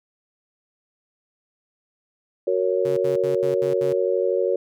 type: chord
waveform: sine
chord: F# major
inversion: none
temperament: just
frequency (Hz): 370 / 462.5 / 555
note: F#4 / A#4 / C#5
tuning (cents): 0 / -14 / +2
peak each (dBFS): -23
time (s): 2.47-4.56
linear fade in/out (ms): 5
type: tone bursts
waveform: sawtooth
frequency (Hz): 138.59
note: C#3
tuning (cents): 0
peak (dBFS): -28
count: 6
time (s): 2.85-3.93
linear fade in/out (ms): 5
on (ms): 120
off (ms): 72
effects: none